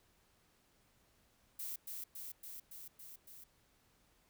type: noise with echo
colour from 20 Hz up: violet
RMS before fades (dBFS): -43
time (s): 1.59-1.76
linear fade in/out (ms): 5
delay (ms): 280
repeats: 6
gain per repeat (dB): -2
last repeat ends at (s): 3.44
effects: pink hiss -72 dBFS RMS until 4.29 s